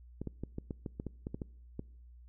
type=clicks; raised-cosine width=3 ms; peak=-25 dBFS; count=12; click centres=0.216 / 0.273 / 0.436 / 0.584 / 0.708 / 0.862 / 0.999 / 1.067 / 1.269 / 1.345 / 1.418 / 1.794 s; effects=noise-tail reverb RT60 0.8 s tail -25 dB re dry + added 60 Hz sine -52 dBFS peak until 2.28 s